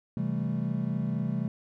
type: chord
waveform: triangle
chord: A minor seventh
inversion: first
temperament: equal with one note detuned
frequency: 132.03 / 164.81 / 196 / 220 Hz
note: C3 / E3 / G3 / A3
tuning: +16 / 0 / 0 / 0 cents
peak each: -31 dBFS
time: 0.17-1.48 s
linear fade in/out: 2 ms
effects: none